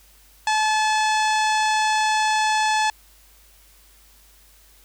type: harmonic tone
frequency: 863 Hz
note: A5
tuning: 34 cents flat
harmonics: 1 / 2 / 3 / 4 / 5 / 6 / 7 / 8 / 9 / 10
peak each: -19 / -25 / -29 / -31 / -33 / -35 / -36 / -37 / -38 / -39 dBFS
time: 0.47-2.9 s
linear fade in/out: 2 ms
effects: added 50 Hz sine -54 dBFS peak until 4.84 s + white hiss -54 dBFS RMS until 4.84 s